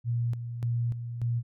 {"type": "tone with tremolo", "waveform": "sine", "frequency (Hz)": 118.5, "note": "A#2", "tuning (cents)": 29, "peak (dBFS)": -25, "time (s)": [0.04, 1.43], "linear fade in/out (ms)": 50, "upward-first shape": "square", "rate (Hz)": 1.7, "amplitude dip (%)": 60, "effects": []}